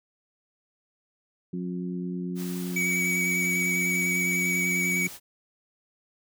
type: harmonic tone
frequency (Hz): 89.6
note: F2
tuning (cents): +45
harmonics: 2 / 3 / 4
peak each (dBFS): -30 / -37 / -38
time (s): 1.53-5.08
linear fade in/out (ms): 5
type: noise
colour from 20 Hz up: white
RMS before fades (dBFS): -42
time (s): 2.35-5.2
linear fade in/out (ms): 50
type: tone with vibrato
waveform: square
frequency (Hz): 2266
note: C#7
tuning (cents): +37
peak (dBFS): -25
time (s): 2.76-5.07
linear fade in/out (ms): 5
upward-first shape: square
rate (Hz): 10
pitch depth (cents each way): 15
effects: none